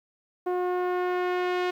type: tone with low-pass filter sweep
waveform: sawtooth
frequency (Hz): 360.6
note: F#4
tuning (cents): -45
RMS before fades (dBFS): -27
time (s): 0.46-1.71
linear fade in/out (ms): 10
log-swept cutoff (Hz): 890 to 3200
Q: 0.92
effects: 10-bit